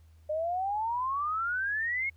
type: exponential sweep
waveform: sine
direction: up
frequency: 600 to 2201 Hz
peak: -28 dBFS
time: 0.29-2.1 s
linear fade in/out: 10 ms
effects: added 80 Hz sine -54 dBFS peak until 2.16 s + pink hiss -71 dBFS RMS until 2.16 s